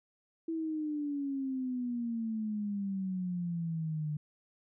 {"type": "exponential sweep", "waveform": "sine", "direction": "down", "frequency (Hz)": [329.6, 148.8], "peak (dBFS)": -32, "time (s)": [0.48, 4.17], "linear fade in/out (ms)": 5, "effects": []}